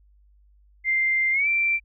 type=tone with pitch glide; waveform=sine; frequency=2093 to 2349 Hz; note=C7 to D7; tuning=0 to 0 cents; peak=-19 dBFS; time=0.84-1.8 s; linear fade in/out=50 ms; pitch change=+200 cents; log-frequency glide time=1.32-1.48 s; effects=added 50 Hz sine -54 dBFS peak until 1.84 s